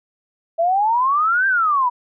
sine exponential two-way sweep, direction up then down, 651 to 1600 to 951 Hz, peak -14 dBFS, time 0.58-1.9 s, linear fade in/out 20 ms, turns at 1.47 s, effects none

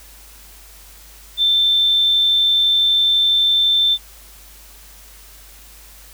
sine tone, 3554 Hz, A7, 17 cents sharp, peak -12 dBFS, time 1.37-3.98 s, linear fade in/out 50 ms, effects added 50 Hz sine -44 dBFS peak until 6.13 s + white hiss -44 dBFS RMS until 6.13 s

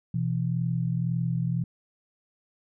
sine tone pair together, 125.18 / 167.1 Hz, B2 / E3, +24 / +24 cents, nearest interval perfect fourth, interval 500 cents, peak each -27 dBFS, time 0.14-1.64 s, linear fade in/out 5 ms, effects none

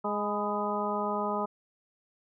harmonic tone with a mistuned harmonic, 207.7 Hz, G#3, in tune, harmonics 1 / 2 / 3 / 4 / 5 / 6, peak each -35 / -35 / -35 / -35 / -35 / -35 dBFS, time 0.04-1.46 s, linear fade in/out 10 ms, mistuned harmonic 5, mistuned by -58 cents, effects none

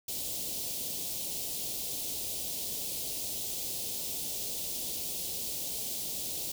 white band-stop noise, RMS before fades -36 dBFS, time 0.08-6.52 s, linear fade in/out 5 ms, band 680 to 3100 Hz, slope 24 dB/octave, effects none

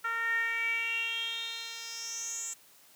10% pulse tone with band-pass filter sweep, 459 Hz, A#4, 27 cents flat, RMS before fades -34 dBFS, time 0.04-2.54 s, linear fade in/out 10 ms, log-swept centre 1500 to 7600 Hz, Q 7.3, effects white hiss -59 dBFS RMS until 2.95 s + high-pass 100 Hz 12 dB/octave

